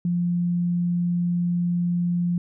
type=tone; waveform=sine; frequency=174.61 Hz; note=F3; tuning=in tune; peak=-20 dBFS; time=0.05-2.38 s; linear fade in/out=2 ms; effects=none